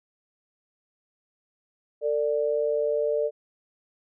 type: tone pair together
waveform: sine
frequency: 449.7 / 590 Hz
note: A4 / D5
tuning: +38 / +8 cents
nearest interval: perfect fourth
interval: 470 cents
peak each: -25 dBFS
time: 2.01-3.31 s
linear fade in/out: 50 ms
effects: none

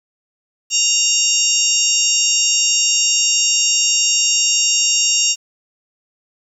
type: harmonic tone with a mistuned harmonic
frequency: 932.3 Hz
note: A#5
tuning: in tune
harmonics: 3 / 4 / 5 / 6 / 7 / 8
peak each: -19 / -27 / -28 / -17 / -21 / -19 dBFS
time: 0.7-5.36 s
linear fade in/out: 50 ms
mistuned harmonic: 8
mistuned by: -27 cents
effects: 8-bit

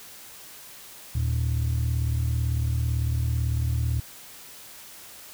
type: tone pair together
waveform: sine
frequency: 77.78 / 115.75 Hz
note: D#2 / A#2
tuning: 0 / -12 cents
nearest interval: perfect fifth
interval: 688 cents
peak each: -23 / -23 dBFS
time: 1.15-4 s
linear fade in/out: 5 ms
effects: tanh soft clip ceiling -19 dBFS + white hiss -45 dBFS RMS until 5.33 s

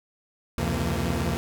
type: tone cluster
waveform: sawtooth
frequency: 69.6 / 86.8 / 128.8 / 168.6 / 229.9 Hz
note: C#2 / F2 / C3 / E3 / A#3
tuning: +8 / -10 / -27 / +39 / -24 cents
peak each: -27 dBFS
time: 0.58-1.37 s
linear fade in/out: 0 ms
effects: none

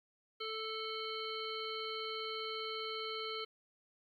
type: harmonic tone with a mistuned harmonic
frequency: 440 Hz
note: A4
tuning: in tune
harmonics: 1 / 3 / 5 / 7 / 9 / 10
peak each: -43 / -44 / -48 / -45 / -47 / -52 dBFS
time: 0.4-3.45 s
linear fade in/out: 10 ms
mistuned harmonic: 9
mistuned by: +58 cents
effects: 12-bit

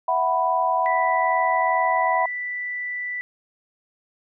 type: chord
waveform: sine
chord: E suspended second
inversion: none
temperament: just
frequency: 659.3 / 741.7 / 988.9 Hz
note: E5 / F#5 / B5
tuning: 0 / +4 / +2 cents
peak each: -25 / -23 / -21 dBFS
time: 0.08-2.26 s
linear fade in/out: 5 ms
type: tone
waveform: sine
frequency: 1975.5 Hz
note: B6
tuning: in tune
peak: -26 dBFS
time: 0.86-3.21 s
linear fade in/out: 0 ms
effects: none

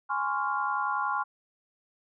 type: chord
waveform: sine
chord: Db major seventh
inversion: second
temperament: equal with one note detuned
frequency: 830.6 / 1038.1 / 1108.7 / 1396.9 Hz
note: Ab5 / C6 / Db6 / F6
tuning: 0 / -14 / 0 / 0 cents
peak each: -32 dBFS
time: 0.09-1.24 s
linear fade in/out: 20 ms
effects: none

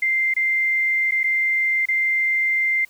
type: tone with dropouts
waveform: sine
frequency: 2091 Hz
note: C7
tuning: 2 cents flat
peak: -17 dBFS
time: 0.02-2.85 s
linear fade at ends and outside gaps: 5 ms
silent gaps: 0.339-0.364 / 1.111-1.119 / 1.233-1.24 / 1.856-1.885 s
effects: white hiss -54 dBFS RMS until 2.89 s

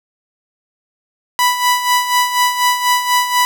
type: tone with tremolo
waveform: sawtooth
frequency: 987.8 Hz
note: B5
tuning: in tune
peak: -6 dBFS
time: 1.39-3.45 s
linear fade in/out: 0 ms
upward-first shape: sine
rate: 4.1 Hz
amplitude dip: 65%
effects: none

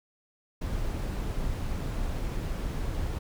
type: noise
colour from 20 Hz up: brown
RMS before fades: -31 dBFS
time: 0.61-3.19 s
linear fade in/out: 10 ms
effects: none

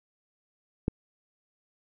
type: click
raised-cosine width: 3 ms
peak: -12 dBFS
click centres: 0.881 s
effects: none

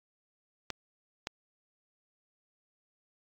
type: clicks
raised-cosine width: 0.2 ms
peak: -17 dBFS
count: 2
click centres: 0.703 / 1.271 s
effects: AAC 64 kbps

